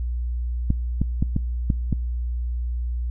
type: clicks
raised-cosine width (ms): 5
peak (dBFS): -8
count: 6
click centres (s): 0.704 / 1.016 / 1.225 / 1.364 / 1.702 / 1.927
effects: noise-tail reverb RT60 0.8 s tail -26 dB re dry + added 60 Hz sine -23 dBFS peak until 3.1 s